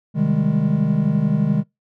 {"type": "chord", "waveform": "triangle", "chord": "Ab major seventh", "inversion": "first", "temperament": "equal", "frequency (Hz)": [130.81, 155.56, 196, 207.7], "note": ["C3", "Eb3", "G3", "Ab3"], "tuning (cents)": [0, 0, 0, 0], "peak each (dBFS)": [-23, -17, -22, -18], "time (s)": [0.14, 1.64], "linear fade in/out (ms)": 50, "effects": ["noise-tail reverb RT60 0.2 s tail -25 dB re dry"]}